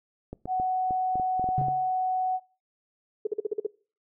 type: clicks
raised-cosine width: 2 ms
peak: -23 dBFS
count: 11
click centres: 0.33 / 0.456 / 0.599 / 0.908 / 1.156 / 1.198 / 1.396 / 1.442 / 1.489 / 1.614 / 1.684 s
type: tone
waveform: sine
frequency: 744 Hz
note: F#5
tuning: 9 cents sharp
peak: -24 dBFS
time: 0.47-2.4 s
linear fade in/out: 50 ms
type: tone with exponential decay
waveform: triangle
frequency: 138.59 Hz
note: C#3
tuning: in tune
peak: -21 dBFS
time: 1.58-1.91 s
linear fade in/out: 0 ms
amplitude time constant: 70 ms
type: tone bursts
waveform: sine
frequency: 426.3 Hz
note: G#4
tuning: 45 cents sharp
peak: -23 dBFS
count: 7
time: 3.25-3.666 s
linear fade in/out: 5 ms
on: 20 ms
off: 46 ms
effects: noise-tail reverb RT60 0.4 s tail -23 dB re dry